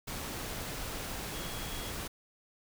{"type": "tone in noise", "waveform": "sine", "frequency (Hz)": 3322, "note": "G#7", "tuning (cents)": 0, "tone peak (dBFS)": -48, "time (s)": [1.33, 1.91], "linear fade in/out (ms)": 10, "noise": "pink", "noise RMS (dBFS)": -39, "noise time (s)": [0.07, 2.08], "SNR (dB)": -12, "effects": []}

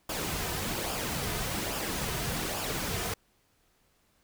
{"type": "noise with flanger", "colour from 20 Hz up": "pink", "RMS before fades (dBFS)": -33, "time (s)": [0.09, 3.14], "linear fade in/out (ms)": 5, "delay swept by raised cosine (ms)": [0.49, 3.69], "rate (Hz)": 1.2, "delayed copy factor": -0.5, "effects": ["pink hiss -69 dBFS RMS until 4.23 s"]}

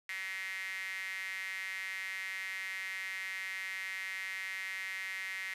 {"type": "tone with high-pass filter", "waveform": "sawtooth", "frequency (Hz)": 190.2, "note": "F#3", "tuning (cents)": 48, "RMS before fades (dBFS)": -40, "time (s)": [0.09, 5.54], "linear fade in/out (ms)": 2, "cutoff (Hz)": 2000, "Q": 9.6, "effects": ["resampled to 32000 Hz", "11-bit"]}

